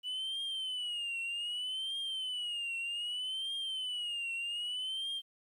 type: tone with vibrato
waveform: sine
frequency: 2960 Hz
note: F#7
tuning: in tune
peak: -32 dBFS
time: 0.03-5.22 s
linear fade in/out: 50 ms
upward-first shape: triangle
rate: 0.64 Hz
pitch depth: 150 cents each way
effects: tanh soft clip ceiling -34 dBFS + 11-bit